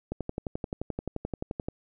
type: click train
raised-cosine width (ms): 2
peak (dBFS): -18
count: 19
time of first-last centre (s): 0.12-1.685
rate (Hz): 11.5
effects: none